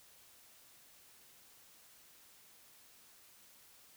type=silence; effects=white hiss -62 dBFS RMS until 3.96 s